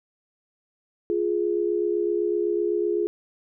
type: tone pair together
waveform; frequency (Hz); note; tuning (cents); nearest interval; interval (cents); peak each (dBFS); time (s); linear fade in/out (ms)
sine; 349.2 / 417.1; F4 / G#4; 0 / +7; minor third; 307; -24; 1.1-3.07; 0
effects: none